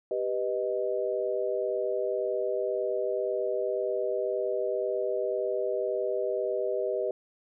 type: chord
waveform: sine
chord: G augmented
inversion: none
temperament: equal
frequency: 392 / 493.9 / 622.3 Hz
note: G4 / B4 / D#5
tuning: 0 / 0 / 0 cents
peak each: -31 dBFS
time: 0.11-7.11 s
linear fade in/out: 2 ms
effects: none